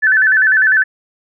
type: tone with vibrato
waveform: sine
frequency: 1629 Hz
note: G#6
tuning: 34 cents flat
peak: -8 dBFS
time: 0.02-0.84 s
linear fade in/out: 20 ms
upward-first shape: square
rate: 10 Hz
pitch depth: 110 cents each way
effects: none